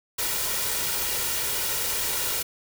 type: noise with comb filter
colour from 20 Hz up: white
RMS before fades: -27 dBFS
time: 0.18-2.43 s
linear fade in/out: 10 ms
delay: 2.1 ms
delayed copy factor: +0.5
effects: none